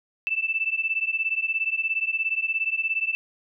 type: beating tone pair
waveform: sine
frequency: 2639 / 2656 Hz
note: E7 / E7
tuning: +1 / +12 cents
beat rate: 17 Hz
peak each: -26 dBFS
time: 0.27-3.15 s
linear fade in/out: 0 ms
effects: none